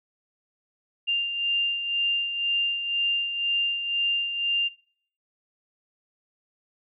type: beating tone pair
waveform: sine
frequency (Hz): 2794 / 2796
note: F7 / F7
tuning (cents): 0 / +1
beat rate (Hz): 2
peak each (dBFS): -24 / -32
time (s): 1.07-4.69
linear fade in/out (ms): 20
effects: noise-tail reverb RT60 0.6 s tail -22 dB re dry